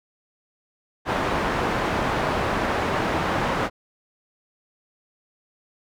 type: low-pass noise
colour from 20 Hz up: white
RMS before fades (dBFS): -24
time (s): 1.05-3.7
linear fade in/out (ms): 50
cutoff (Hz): 1200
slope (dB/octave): 12
effects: none